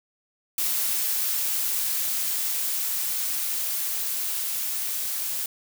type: noise with level ramp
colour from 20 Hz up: blue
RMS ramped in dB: -25 to -29 dBFS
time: 0.58-5.46 s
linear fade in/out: 2 ms
effects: none